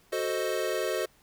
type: chord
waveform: square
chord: F# diminished seventh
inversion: none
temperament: equal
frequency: 370 / 440 / 523.3 / 622.3 Hz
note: F#4 / A4 / C5 / Eb5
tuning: 0 / 0 / 0 / 0 cents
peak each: -34 dBFS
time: 0.12-1.06 s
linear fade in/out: 10 ms
effects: pink hiss -62 dBFS RMS until 1.22 s